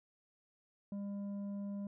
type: tone with tanh clipping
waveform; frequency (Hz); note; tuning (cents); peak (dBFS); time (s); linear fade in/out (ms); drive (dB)
triangle; 200.9; G3; +43; -40; 0.92-1.87; 2; 11
effects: none